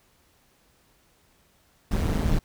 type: noise with amplitude modulation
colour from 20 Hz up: brown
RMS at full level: -20 dBFS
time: 1.91-2.39 s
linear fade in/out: 5 ms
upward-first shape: sine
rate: 159 Hz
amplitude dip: 80%
effects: pink hiss -63 dBFS RMS until 2.44 s